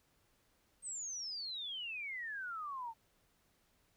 sine exponential sweep, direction down, 8500 to 880 Hz, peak -40 dBFS, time 0.82-2.94 s, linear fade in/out 50 ms, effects pink hiss -74 dBFS RMS until 3.96 s

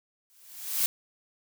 blue noise with exponential growth, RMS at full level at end -23 dBFS, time 0.3-0.86 s, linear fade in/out 0 ms, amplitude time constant 120 ms, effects none

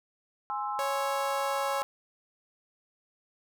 sine chord, Ab augmented, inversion none, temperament equal, 830.6 / 1046.5 / 1318.5 Hz, Ab5 / C6 / E6, 0 / 0 / 0 cents, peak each -33 / -35 / -36 dBFS, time 0.5-1.83 s, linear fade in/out 0 ms
sawtooth tone, 553 Hz, C#5, 4 cents flat, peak -27 dBFS, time 0.79-1.82 s, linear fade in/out 0 ms
effects none

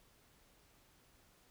silence, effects pink hiss -68 dBFS RMS until 1.5 s

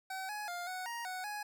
25% pulse tone with pitch steps, 761 / 839 / 703 / 740 / 940 / 741 / 834 Hz, F#5 / G#5 / F5 / F#5 / A#5 / F#5 / G#5, +48 / +17 / +11 / 0 / +14 / +2 / +7 cents, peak -35 dBFS, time 0.1-1.43 s, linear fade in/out 5 ms, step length 190 ms, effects none

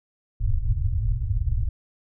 pink low-pass noise, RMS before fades -23 dBFS, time 0.4-1.69 s, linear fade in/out 5 ms, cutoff 120 Hz, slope 96 dB/octave, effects none

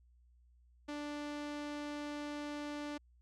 sawtooth tone, 293.7 Hz, D4, in tune, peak -36 dBFS, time 0.88-2.98 s, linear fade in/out 10 ms, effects added 60 Hz sine -63 dBFS peak until 3.21 s + low-pass 6000 Hz 12 dB/octave

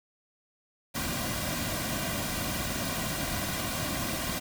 pink noise with comb filter, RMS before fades -32 dBFS, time 0.94-4.4 s, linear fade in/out 20 ms, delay 2.3 ms, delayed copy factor -0.65, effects none

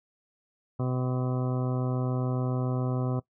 harmonic tone, 127.1 Hz, C3, 50 cents flat, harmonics 1 / 2 / 3 / 4 / 5 / 6 / 8 / 9 / 10, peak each -27 / -33 / -37 / -39 / -41 / -43 / -45 / -46 / -47 dBFS, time 0.79-3.2 s, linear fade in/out 10 ms, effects noise-tail reverb RT60 0.1 s tail -20 dB re dry

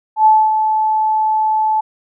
sine tone with ADSR envelope, 868 Hz, A5, 24 cents flat, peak -5 dBFS, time 0.16-1.81 s, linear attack 96 ms, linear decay 250 ms, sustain -7 dB, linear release 11 ms, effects none

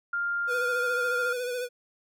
sine tone, 1400 Hz, F6, 4 cents sharp, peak -26 dBFS, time 0.13-1.33 s, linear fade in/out 5 ms
square tone with vibrato, 493.9 Hz, B4, in tune, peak -30 dBFS, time 0.47-1.69 s, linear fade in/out 50 ms, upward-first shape sine, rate 14 Hz, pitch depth 38 cents each way
effects none

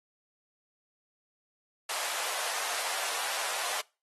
pink high-pass noise, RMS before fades -34 dBFS, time 1.89-3.81 s, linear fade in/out 5 ms, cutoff 620 Hz, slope 24 dB/octave, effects noise-tail reverb RT60 0.3 s tail -24 dB re dry + AAC 32 kbps

